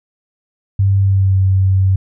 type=tone with pitch glide; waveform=sine; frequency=98 to 95.32 Hz; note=G2 to G2; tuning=0 to -48 cents; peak=-9 dBFS; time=0.79-1.96 s; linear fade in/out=5 ms; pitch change=-48 cents; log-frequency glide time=1-1.38 s; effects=none